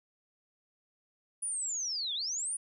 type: linear two-way sweep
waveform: sine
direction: down then up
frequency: 9830 to 3261 to 9830 Hz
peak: -32 dBFS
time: 1.42-2.57 s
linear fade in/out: 10 ms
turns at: 2.14 s
effects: none